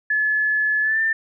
sine tone with pitch glide, 1717 to 1787.8 Hz, A6 to A6, -43 to +27 cents, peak -17 dBFS, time 0.1-1.13 s, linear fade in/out 5 ms, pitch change +70 cents, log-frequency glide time 0.82-1.01 s, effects none

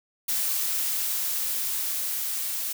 blue noise with level ramp, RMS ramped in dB -26 to -30 dBFS, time 0.28-2.73 s, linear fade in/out 10 ms, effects none

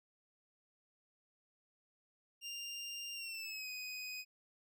25% pulse tone with pitch glide, 2794 to 2504 Hz, F7 to D#7, 0 to +10 cents, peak -39 dBFS, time 2.41-4.25 s, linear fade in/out 50 ms, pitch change -190 cents, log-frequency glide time 3.14-3.69 s, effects none

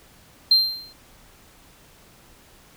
triangle tone with exponential decay, 4158 Hz, C8, 12 cents flat, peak -7 dBFS, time 0.51-0.93 s, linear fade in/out 5 ms, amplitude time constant 91 ms, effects tanh soft clip ceiling -9 dBFS + pink hiss -52 dBFS RMS until 2.76 s

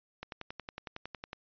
click train, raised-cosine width 0.3 ms, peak -24 dBFS, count 13, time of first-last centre 0.23-1.331 s, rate 10.9 Hz, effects resampled to 11025 Hz

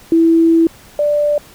sine tone pair in turn, 329.6 / 589.1 Hz, E4 / D5, 0 / +5 cents, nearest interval minor seventh, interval 1005 cents, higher second, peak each -7 / -11 dBFS, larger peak first, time 0.12-0.67 / 0.99-1.38 s, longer first, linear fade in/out 2 ms, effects pink hiss -42 dBFS RMS until 1.54 s

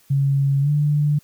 sine tone with pitch glide, 138.59 to 147.68 Hz, C#3 to D3, 0 to +10 cents, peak -15 dBFS, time 0.1-1.19 s, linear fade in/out 10 ms, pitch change +110 cents, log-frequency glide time 0.61-0.7 s, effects white hiss -56 dBFS RMS until 1.23 s

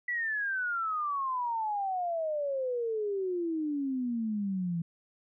sine exponential sweep, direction down, 1975.5 to 164.81 Hz, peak -29 dBFS, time 0.08-4.82 s, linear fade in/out 5 ms, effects none

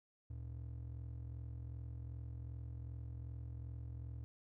triangle ring-modulated tone, 94.5 Hz, F#2, 37 cents sharp, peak -39 dBFS, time 0.3-4.24 s, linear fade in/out 0 ms, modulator 21.3 Hz, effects none

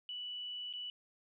sine tone with dropouts, 2960 Hz, F#7, in tune, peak -40 dBFS, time 0.09-0.9 s, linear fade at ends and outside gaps 1 ms, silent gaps 0.728-0.736 s, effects none

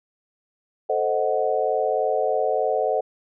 sine chord, A diminished seventh, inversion none, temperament equal, 440 / 523.3 / 622.3 / 740 Hz, A4 / C5 / Eb5 / Gb5, 0 / 0 / 0 / 0 cents, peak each -25 dBFS, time 0.89-3.01 s, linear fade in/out 10 ms, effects none

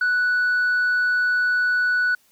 sine tone, 1480 Hz, F#6, in tune, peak -15 dBFS, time 0.01-2.15 s, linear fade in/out 5 ms, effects tanh soft clip ceiling -16 dBFS + white hiss -60 dBFS RMS until 2.31 s

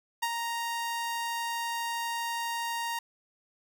sawtooth tone with ADSR envelope, 932.3 Hz, A#5, in tune, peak -22 dBFS, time 0.22-2.99 s, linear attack 11 ms, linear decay 51 ms, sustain -5 dB, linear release 4 ms, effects none

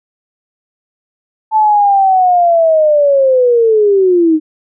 sine linear sweep, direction down, 879 to 305.4 Hz, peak -6 dBFS, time 1.51-4.4 s, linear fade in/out 50 ms, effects none

